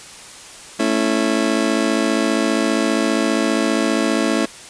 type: chord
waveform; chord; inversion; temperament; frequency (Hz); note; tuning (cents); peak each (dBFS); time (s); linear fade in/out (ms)
30% pulse; A major; none; just; 220 / 275 / 330; A3 / C#4 / E4; 0 / -14 / +2; -18; 0.79-4.46; 10
effects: white hiss -38 dBFS RMS until 4.69 s + resampled to 22050 Hz